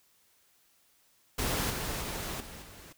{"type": "noise with level steps", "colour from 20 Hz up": "pink", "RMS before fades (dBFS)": [-31, -35, -37, -46, -50], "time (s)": [1.38, 2.93], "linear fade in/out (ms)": 10, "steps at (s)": [1.7, 2.01, 2.4, 2.62], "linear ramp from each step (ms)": 5, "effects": ["white hiss -67 dBFS RMS until 2.97 s"]}